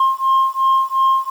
sine beating tone pair, 1063 / 1065.8 Hz, C6 / C6, +27 / +32 cents, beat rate 2.8 Hz, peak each -14 dBFS, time 0-1.3 s, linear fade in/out 5 ms, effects tanh soft clip ceiling -9 dBFS + 7-bit

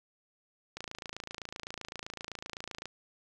click train, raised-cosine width 0.2 ms, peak -22 dBFS, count 59, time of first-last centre 0.77-2.856 s, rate 27.8 Hz, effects none

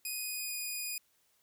5% pulse tone with pitch glide, 2491 to 2468 Hz, D#7 to D#7, +1 to -15 cents, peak -27 dBFS, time 0.05-0.98 s, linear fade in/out 2 ms, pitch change -16 cents, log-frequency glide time 0.19-0.54 s, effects white hiss -72 dBFS RMS until 1.42 s

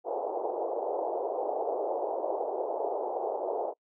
pink band-pass noise, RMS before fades -32 dBFS, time 0.04-3.74 s, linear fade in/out 50 ms, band 390 to 840 Hz, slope 48 dB/octave, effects noise-tail reverb RT60 0.1 s tail -26 dB re dry

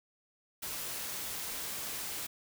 white noise, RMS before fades -39 dBFS, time 0.62-2.27 s, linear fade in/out 10 ms, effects none

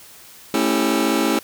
sawtooth chord, A dominant seventh, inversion none, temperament just, 220 / 275 / 330 / 396 Hz, A3 / C#4 / E4 / G4, 0 / -14 / +2 / +18 cents, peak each -19 / -17 / -17 / -21 dBFS, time 0.54-1.39 s, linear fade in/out 2 ms, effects white hiss -44 dBFS RMS until 1.43 s

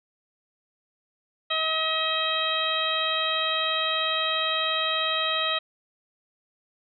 harmonic tone, 637 Hz, D#5, 41 cents sharp, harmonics 1 / 2 / 3 / 4 / 5 / 6, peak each -32 / -29 / -33 / -32 / -29 / -29 dBFS, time 1.5-5.59 s, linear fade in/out 10 ms, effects none

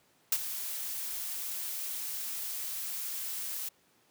blue noise with ADSR envelope, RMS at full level -25 dBFS, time 0.32-3.69 s, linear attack 4 ms, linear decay 48 ms, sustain -12 dB, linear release 8 ms, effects pink hiss -67 dBFS RMS until 4.1 s + high-pass 150 Hz 12 dB/octave

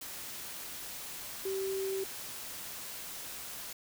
sine tone in noise, 385.8 Hz, G4, 28 cents flat, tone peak -32 dBFS, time 1.45-2.04 s, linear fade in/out 5 ms, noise white, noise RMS -43 dBFS, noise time 0.01-3.73 s, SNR +8 dB, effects none

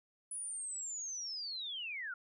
sine linear sweep, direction down, 9990 to 1373 Hz, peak -39 dBFS, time 0.31-2.14 s, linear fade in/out 5 ms, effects none

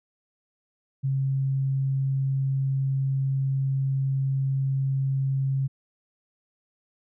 sine tone, 135.2 Hz, C#3, 43 cents flat, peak -22 dBFS, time 1.03-5.68 s, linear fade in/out 20 ms, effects none

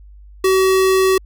square tone, 379.1 Hz, F#4, 42 cents sharp, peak -12 dBFS, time 0.44-1.18 s, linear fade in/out 5 ms, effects added 50 Hz sine -38 dBFS peak until 1.25 s

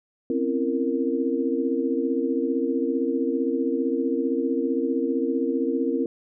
sine tone cluster, 257.4 / 272.8 / 335 / 463.1 Hz, C4 / C#4 / E4 / A#4, -28 / -28 / +28 / -11 cents, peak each -27 dBFS, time 0.3-6.06 s, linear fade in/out 2 ms, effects none

